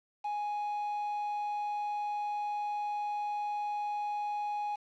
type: tone with quantisation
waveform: triangle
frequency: 830.6 Hz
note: G#5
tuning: in tune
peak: -30 dBFS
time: 0.24-4.76 s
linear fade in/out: 10 ms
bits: 8
effects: low-pass 4000 Hz 12 dB/octave